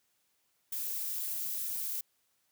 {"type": "noise with amplitude modulation", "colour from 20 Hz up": "violet", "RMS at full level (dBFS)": -33, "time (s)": [0.72, 2.01], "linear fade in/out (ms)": 5, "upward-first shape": "sine", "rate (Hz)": 286, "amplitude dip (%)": 65, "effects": ["white hiss -75 dBFS RMS until 2.51 s", "high-pass 60 Hz 12 dB/octave"]}